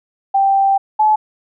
sine tone pair in turn, 784 / 858.2 Hz, G5 / A5, 0 / -43 cents, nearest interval major second, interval 157 cents, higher second, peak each -10 / -9 dBFS, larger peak second, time 0.34-0.78 / 0.99-1.16 s, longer first, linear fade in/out 10 ms, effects none

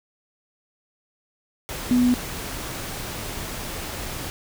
sine tone in noise, 246.9 Hz, B3, in tune, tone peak -15 dBFS, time 1.91-2.14 s, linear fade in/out 0 ms, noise pink, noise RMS -32 dBFS, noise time 1.69-4.3 s, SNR +14 dB, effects none

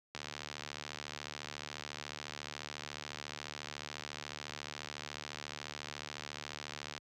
click train, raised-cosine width 0.2 ms, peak -23 dBFS, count 507, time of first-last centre 0.15-6.979 s, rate 74.1 Hz, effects high-pass 80 Hz 12 dB/octave

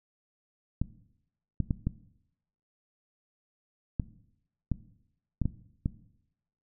clicks, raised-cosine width 5 ms, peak -15 dBFS, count 9, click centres 0.816 / 1.603 / 1.708 / 1.87 / 3.998 / 4.717 / 5.417 / 5.456 / 5.859 s, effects noise-tail reverb RT60 0.8 s tail -17 dB re dry

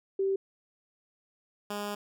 sine / 10% pulse tone pair in turn, 388.4 / 205.7 Hz, G4 / G#3, -16 / -16 cents, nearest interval major seventh, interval 1100 cents, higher first, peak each -25 dBFS, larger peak neither, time 0.19-0.36 / 1.7-1.95 s, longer second, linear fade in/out 5 ms, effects none

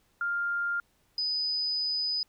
sine tone pair in turn, 1400 / 4989 Hz, F6 / D#8, +4 / +4 cents, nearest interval octave + minor seventh, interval 2200 cents, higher second, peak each -27 dBFS, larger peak neither, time 0.21-0.8 / 1.18-2.23 s, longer second, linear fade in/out 2 ms, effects pink hiss -69 dBFS RMS until 2.28 s

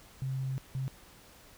sine tone bursts at uneven times, 132.5 Hz, C3, 22 cents sharp, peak -31 dBFS, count 2, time 0.22-0.58 / 0.75-0.88 s, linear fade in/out 0 ms, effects pink hiss -56 dBFS RMS until 1.57 s

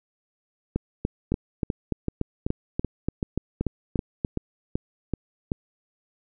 two click trains, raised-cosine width 3 ms, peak -12 / -11 dBFS, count 12 / 13, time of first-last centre 1.32-5.518 / 0.76-4.248 s, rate 2.62 / 3.44 Hz, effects none

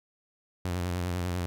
sawtooth tone with vibrato, 89 Hz, F2, 33 cents sharp, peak -25 dBFS, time 0.65-1.46 s, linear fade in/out 0 ms, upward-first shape square, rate 10 Hz, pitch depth 39 cents each way, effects none

